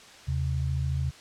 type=tone pair together; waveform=sine; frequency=79 / 132.86 Hz; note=D#2 / C3; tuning=+27 / +27 cents; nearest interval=major sixth; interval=900 cents; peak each=-28 dBFS; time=0.27-1.11 s; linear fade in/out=20 ms; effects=white hiss -49 dBFS RMS until 1.2 s + low-pass 6000 Hz 12 dB/octave